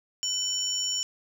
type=tone cluster; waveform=sine; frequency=3004 / 5520 / 7030 Hz; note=F#7 / F8 / A8; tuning=+26 / -21 / -2 cents; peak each=-30 dBFS; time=0.23-1.03 s; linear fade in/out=0 ms; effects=tanh soft clip ceiling -19 dBFS + 9-bit